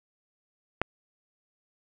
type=click; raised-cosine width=0.5 ms; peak=-9 dBFS; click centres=0.816 s; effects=none